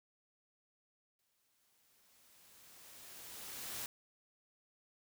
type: noise with exponential growth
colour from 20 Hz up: white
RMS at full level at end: -42 dBFS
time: 1.19-3.86 s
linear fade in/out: 1 ms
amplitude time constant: 580 ms
effects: none